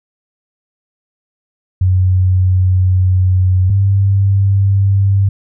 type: tone pair in turn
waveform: sine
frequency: 92.5 / 98.39 Hz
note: F#2 / G2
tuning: 0 / +7 cents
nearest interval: minor second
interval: 107 cents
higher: second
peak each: -8 dBFS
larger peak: neither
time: 1.81-3.7 / 3.7-5.29 s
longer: first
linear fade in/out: 5 ms
effects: none